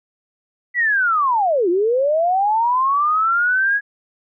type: linear two-way sweep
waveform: sine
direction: down then up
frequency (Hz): 1990 to 334.6 to 1676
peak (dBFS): -14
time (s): 0.74-3.81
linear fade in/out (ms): 50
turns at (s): 1.69
effects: none

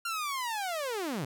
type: linear sweep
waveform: sawtooth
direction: down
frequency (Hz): 1400 to 120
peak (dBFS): -28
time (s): 0.05-1.25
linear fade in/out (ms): 5
effects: none

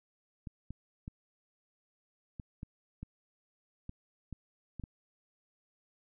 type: clicks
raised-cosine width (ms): 5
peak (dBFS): -29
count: 10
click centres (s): 0.472 / 0.706 / 1.079 / 2.398 / 2.631 / 3.03 / 3.894 / 4.327 / 4.797 / 4.838
effects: none

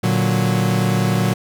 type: chord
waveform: 40% pulse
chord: Bb augmented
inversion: none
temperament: equal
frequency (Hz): 116.54 / 146.83 / 185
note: Bb2 / D3 / F#3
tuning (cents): 0 / 0 / 0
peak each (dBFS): -18 / -22 / -18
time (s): 0.03-1.34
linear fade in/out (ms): 10
effects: none

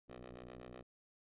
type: ring-modulated tone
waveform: 10% pulse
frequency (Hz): 61.8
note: B1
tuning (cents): +2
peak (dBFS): -39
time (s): 0.08-0.83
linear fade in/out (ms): 20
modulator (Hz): 305
effects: resampled to 8000 Hz

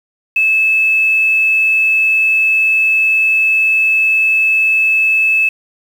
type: tone with quantisation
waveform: sine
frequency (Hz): 2609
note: E7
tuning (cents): -18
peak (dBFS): -9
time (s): 0.36-5.49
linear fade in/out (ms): 5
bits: 6
effects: none

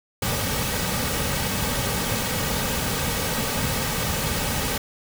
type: noise with comb filter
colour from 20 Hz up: pink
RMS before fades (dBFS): -25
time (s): 0.22-4.78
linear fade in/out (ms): 5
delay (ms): 2.9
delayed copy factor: -0.55
effects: none

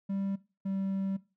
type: tone pair in turn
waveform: triangle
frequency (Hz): 196 / 193.75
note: G3 / G3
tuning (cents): 0 / -20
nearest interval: unison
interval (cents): 20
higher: first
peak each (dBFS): -28 / -28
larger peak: neither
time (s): 0.09-0.36 / 0.65-1.17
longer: second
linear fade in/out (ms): 10
effects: noise-tail reverb RT60 0.3 s tail -19 dB re dry

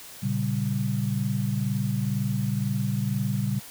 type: chord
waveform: sine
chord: G diminished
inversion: first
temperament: equal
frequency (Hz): 116.54 / 138.59 / 196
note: Bb2 / Db3 / G3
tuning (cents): 0 / 0 / 0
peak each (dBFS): -28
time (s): 0.22-3.6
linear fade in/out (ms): 20
effects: white hiss -44 dBFS RMS until 3.7 s

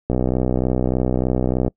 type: click train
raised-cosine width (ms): 2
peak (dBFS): -6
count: 101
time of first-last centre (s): 0.1-1.68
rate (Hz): 63.3
effects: noise-tail reverb RT60 0.1 s tail -25 dB re dry

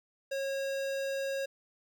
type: tone with notch filter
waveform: square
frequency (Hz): 545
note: C#5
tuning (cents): -29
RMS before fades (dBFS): -34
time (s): 0.31-1.46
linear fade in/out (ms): 10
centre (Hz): 11000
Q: 1.2
effects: none

